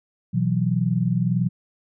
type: chord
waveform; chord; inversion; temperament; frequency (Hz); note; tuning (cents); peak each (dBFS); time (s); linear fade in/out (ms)
sine; B suspended fourth; none; equal; 123.47 / 164.81 / 185; B2 / E3 / F#3; 0 / 0 / 0; -23; 0.33-1.49; 20
effects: none